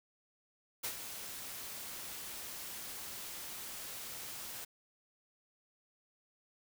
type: noise with ADSR envelope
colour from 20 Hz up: white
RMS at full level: -37 dBFS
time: 0.83-4.65 s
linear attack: 17 ms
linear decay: 85 ms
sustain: -8 dB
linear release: 9 ms
effects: none